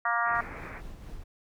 harmonic tone, 234.7 Hz, A#3, 12 cents sharp, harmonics 3 / 4 / 5 / 6 / 7 / 8, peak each -32 / -33 / -29 / -31 / -36 / -33 dBFS, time 0.05-0.41 s, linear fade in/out 5 ms
white low-pass noise, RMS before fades -43 dBFS, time 0.24-0.82 s, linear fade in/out 50 ms, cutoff 2400 Hz, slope 96 dB/octave
brown noise with tremolo, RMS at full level -41 dBFS, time 0.34-1.24 s, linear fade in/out 10 ms, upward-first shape sine, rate 4.3 Hz, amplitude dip 35%
effects none

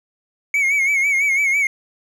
triangle tone with vibrato, 2217 Hz, C#7, in tune, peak -13 dBFS, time 0.54-1.67 s, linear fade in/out 2 ms, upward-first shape sine, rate 6 Hz, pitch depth 73 cents each way, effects none

